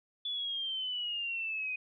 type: exponential sweep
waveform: sine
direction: down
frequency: 3457 to 2489 Hz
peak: -33 dBFS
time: 0.25-1.76 s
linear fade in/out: 5 ms
effects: none